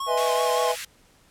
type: tone with vibrato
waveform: square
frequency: 1074 Hz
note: C6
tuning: 45 cents sharp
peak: -28 dBFS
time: 0-0.72 s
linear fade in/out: 5 ms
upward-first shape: sine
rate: 5.3 Hz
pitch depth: 52 cents each way
type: chord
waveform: triangle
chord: E major seventh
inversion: second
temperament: equal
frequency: 493.9 / 622.3 / 659.3 / 830.6 Hz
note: B4 / D#5 / E5 / G#5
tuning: 0 / 0 / 0 / 0 cents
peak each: -23 / -28 / -25 / -25 dBFS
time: 0.06-0.76 s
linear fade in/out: 50 ms
type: high-pass noise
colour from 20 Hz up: pink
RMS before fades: -34 dBFS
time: 0.17-0.85 s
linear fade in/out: 5 ms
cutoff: 1600 Hz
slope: 24 dB/octave
effects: pink hiss -58 dBFS RMS until 1.3 s + low-pass 12000 Hz 12 dB/octave